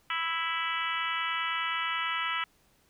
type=harmonic tone; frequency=329.6 Hz; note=E4; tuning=in tune; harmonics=3 / 4 / 5 / 6 / 7 / 8 / 9 / 10; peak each=-38 / -33 / -40 / -35 / -38 / -40 / -37 / -43 dBFS; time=0.1-2.44 s; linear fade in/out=2 ms; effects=pink hiss -66 dBFS RMS until 2.89 s